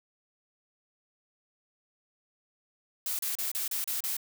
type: noise bursts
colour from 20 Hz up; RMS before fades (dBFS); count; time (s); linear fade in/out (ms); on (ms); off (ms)
blue; -32; 7; 3.06-4.168; 2; 130; 33
effects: none